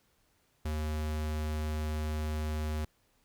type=tone; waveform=square; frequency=76.8 Hz; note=D#2; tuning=22 cents flat; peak=-32 dBFS; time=0.65-2.85 s; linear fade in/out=5 ms; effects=pink hiss -71 dBFS RMS until 3.24 s